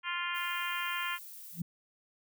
harmonic tone, 349.2 Hz, F4, in tune, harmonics 3 / 4 / 5 / 6 / 7 / 8 / 9, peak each -38 / -39 / -40 / -41 / -41 / -42 / -43 dBFS, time 0.03-1.19 s, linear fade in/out 50 ms
violet noise, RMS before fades -48 dBFS, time 0.34-1.62 s, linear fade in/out 20 ms
sine tone with exponential growth, 170.8 Hz, F3, 38 cents flat, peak -28 dBFS, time 1.52-1.62 s, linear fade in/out 5 ms, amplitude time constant 20 ms
effects none

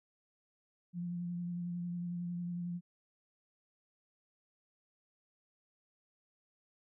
sine tone with vibrato, 174.61 Hz, F3, in tune, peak -36 dBFS, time 0.93-2.81 s, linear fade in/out 50 ms, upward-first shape sine, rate 11 Hz, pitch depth 19 cents each way, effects none

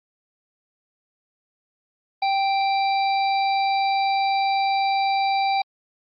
harmonic tone, 784 Hz, G5, in tune, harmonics 1 / 3 / 5 / 6, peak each -19 / -29 / -33 / -35 dBFS, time 2.22-5.62 s, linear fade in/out 5 ms, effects Opus 32 kbps

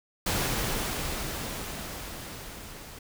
pink noise with level ramp, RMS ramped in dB -27 to -45 dBFS, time 0.26-2.99 s, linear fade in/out 5 ms, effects none

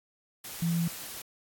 sine tone in noise, 168.5 Hz, E3, 38 cents sharp, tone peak -25 dBFS, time 0.62-0.88 s, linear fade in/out 5 ms, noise white, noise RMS -41 dBFS, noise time 0.44-1.22 s, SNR +13 dB, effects AAC 64 kbps

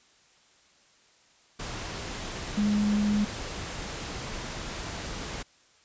sine tone in noise, 207.7 Hz, G#3, in tune, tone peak -22 dBFS, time 2.57-3.25 s, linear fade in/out 10 ms, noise pink, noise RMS -36 dBFS, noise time 1.59-5.43 s, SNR +11 dB, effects white hiss -61 dBFS RMS until 5.84 s + resampled to 16000 Hz

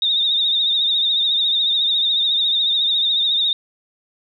sine tone with vibrato, 3687 Hz, A#7, 20 cents flat, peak -15 dBFS, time 0.02-3.53 s, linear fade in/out 2 ms, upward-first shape triangle, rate 14 Hz, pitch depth 70 cents each way, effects none

